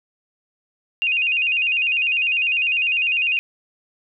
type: tone with vibrato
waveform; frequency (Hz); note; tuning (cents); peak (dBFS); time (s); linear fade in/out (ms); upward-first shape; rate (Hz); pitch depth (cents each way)
sine; 2637; E7; 0; -17; 1.02-3.39; 0; square; 10; 88
effects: none

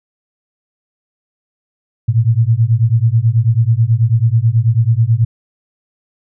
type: beating tone pair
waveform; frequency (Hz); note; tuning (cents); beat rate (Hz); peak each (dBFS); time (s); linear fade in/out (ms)
sine; 110 / 119.2; A2 / A#2; 0 / +39; 9.2; -12; 2.08-5.25; 10
effects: none

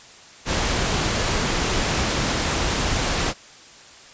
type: noise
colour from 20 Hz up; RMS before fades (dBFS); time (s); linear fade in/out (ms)
pink; -22; 0.45-3.34; 50
effects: white hiss -45 dBFS RMS until 4.13 s + resampled to 16000 Hz

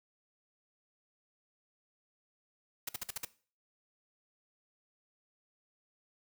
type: noise bursts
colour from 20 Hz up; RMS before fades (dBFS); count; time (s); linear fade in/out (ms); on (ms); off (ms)
white; -37; 6; 2.87-3.25; 5; 20; 52
effects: noise-tail reverb RT60 0.4 s tail -18 dB re dry

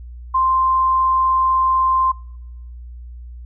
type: tone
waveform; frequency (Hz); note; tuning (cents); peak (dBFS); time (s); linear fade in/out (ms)
sine; 1046; C6; -1; -13; 0.34-2.12; 10
effects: noise-tail reverb RT60 0.9 s tail -26 dB re dry + added 60 Hz sine -32 dBFS peak until 3.45 s

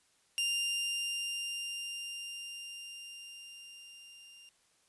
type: tone with level ramp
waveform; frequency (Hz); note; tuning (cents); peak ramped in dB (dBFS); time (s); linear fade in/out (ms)
sawtooth; 2794; F7; 0; -26 to -50; 0.38-4.49; 0
effects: white hiss -70 dBFS RMS until 4.88 s + resampled to 24000 Hz

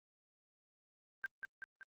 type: tone with echo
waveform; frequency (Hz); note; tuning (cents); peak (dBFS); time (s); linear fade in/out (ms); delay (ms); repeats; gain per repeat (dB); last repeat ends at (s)
sine; 1568; G6; 0; -36; 1.24-1.26; 0; 190; 3; -4; 1.83
effects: Opus 24 kbps

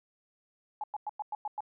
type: tone bursts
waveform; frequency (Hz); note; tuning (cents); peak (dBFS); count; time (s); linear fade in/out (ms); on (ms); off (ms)
sine; 844; G#5; +28; -32; 7; 0.81-1.606; 2; 28; 100
effects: none

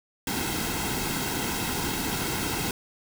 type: noise with comb filter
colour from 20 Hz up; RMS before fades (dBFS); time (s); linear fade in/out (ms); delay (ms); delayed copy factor
pink; -29; 0.27-2.71; 2; 1.7; -0.65
effects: none

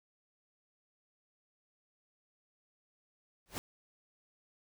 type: noise with exponential growth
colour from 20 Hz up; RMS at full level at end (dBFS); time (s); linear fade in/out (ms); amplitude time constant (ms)
pink; -35; 3.46-3.58; 0; 24
effects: none

